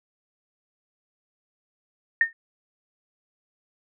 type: tone with exponential decay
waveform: sine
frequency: 1829 Hz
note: A#6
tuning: 33 cents flat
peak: -12 dBFS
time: 2.21-2.33 s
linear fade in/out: 2 ms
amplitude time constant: 24 ms
effects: none